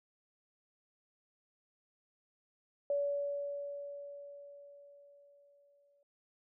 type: tone with exponential decay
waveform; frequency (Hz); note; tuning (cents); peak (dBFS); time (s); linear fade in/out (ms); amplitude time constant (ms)
sine; 570; C#5; +48; -29; 2.9-6.03; 2; 680
effects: none